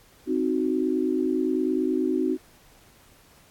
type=chord; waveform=sine; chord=C diminished; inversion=none; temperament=equal; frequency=261.6 / 311.1 / 370 Hz; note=C4 / Eb4 / Gb4; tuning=0 / 0 / 0 cents; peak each=-26 dBFS; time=0.26-2.38 s; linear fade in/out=50 ms; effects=pink hiss -56 dBFS RMS until 3.5 s + AAC 64 kbps